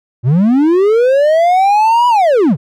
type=linear two-way sweep; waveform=triangle; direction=up then down; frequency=110 to 987.8 to 110 Hz; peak=-5 dBFS; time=0.23-2.57 s; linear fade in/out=50 ms; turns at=2.08 s; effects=none